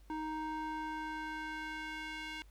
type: tone with band-pass filter sweep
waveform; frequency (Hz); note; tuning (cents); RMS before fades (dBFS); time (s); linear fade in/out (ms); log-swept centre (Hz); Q
square; 311.5; D#4; +2; -41; 0.1-2.42; 0; 730 to 2500; 1.5
effects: added 50 Hz sine -56 dBFS peak until 2.5 s + pink hiss -70 dBFS RMS until 2.5 s